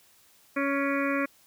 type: harmonic tone with a mistuned harmonic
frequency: 278.8 Hz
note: C#4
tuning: 10 cents sharp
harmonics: 1 / 2 / 4 / 5 / 6 / 7 / 8 / 9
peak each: -28 / -31 / -34 / -35 / -36 / -36 / -37 / -38 dBFS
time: 0.56-1.26 s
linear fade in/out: 10 ms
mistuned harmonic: 9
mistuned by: -58 cents
effects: white hiss -60 dBFS RMS until 1.46 s